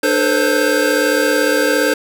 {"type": "tone cluster", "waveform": "square", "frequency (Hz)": [297.8, 438, 499.5, 537, 1577], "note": ["D4", "A4", "B4", "C5", "G6"], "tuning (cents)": [24, -8, 20, 45, 10], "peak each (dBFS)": -20, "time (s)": [0.03, 1.94], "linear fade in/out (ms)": 5, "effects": []}